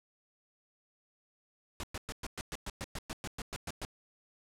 pink noise bursts, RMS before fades -39 dBFS, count 15, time 1.8-3.85 s, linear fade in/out 0 ms, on 34 ms, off 110 ms, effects low-pass 10000 Hz 12 dB/octave

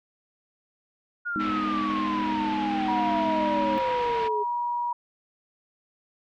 sine exponential sweep, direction down, 1443 to 412.3 Hz, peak -27 dBFS, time 1.25-4.44 s, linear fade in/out 20 ms
sine chord, G# minor, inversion none, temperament just, 207.7 / 249.2 / 311.5 Hz, G#3 / B3 / D#4, 0 / +16 / +2 cents, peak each -32 / -34 / -29 dBFS, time 1.36-3.78 s, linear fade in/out 0 ms
white low-pass noise, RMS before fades -37 dBFS, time 1.39-4.29 s, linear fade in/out 20 ms, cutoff 3000 Hz, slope 24 dB/octave
sine tone, 960 Hz, B5, 49 cents flat, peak -25 dBFS, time 2.88-4.93 s, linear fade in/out 5 ms
effects none

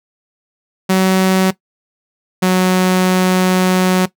sawtooth tone pair in turn, 188.2 / 184.54 Hz, F#3 / F#3, +30 / -4 cents, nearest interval unison, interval 34 cents, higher first, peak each -6 dBFS, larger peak neither, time 0.89-1.51 / 2.42-4.06 s, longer second, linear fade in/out 10 ms, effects noise-tail reverb RT60 0.1 s tail -17 dB re dry

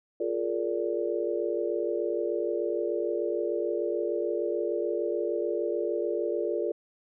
sine chord, Bb dominant seventh, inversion second, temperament just, 349.6 / 419.5 / 466.2 / 582.7 Hz, F4 / Ab4 / Bb4 / D5, +2 / +17 / 0 / -14 cents, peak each -31 / -32 / -32 / -33 dBFS, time 0.2-6.72 s, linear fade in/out 5 ms, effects none

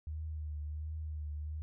sine tone with vibrato, 76.5 Hz, D#2, 29 cents flat, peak -37 dBFS, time 0.07-1.62 s, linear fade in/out 0 ms, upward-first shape triangle, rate 1.4 Hz, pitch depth 49 cents each way, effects none

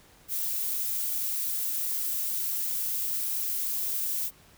violet noise, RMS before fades -30 dBFS, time 0.28-4.31 s, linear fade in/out 50 ms, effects pink hiss -57 dBFS RMS until 4.57 s

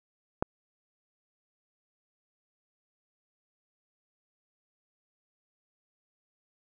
click, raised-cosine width 1 ms, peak -12 dBFS, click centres 0.425 s, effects none

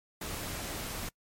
pink noise, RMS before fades -38 dBFS, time 0.21-1.09 s, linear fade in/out 5 ms, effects noise-tail reverb RT60 0.1 s tail -25 dB re dry + MP3 64 kbps

